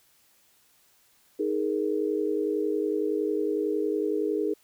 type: chord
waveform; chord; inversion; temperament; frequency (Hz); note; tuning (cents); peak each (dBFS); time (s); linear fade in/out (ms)
sine; D# suspended fourth; none; equal with one note detuned; 312.6 / 415.3 / 466.2; D#4 / G#4 / A#4; +8 / 0 / 0; -29 / -27 / -31; 1.39-4.54; 10
effects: white hiss -63 dBFS RMS until 4.63 s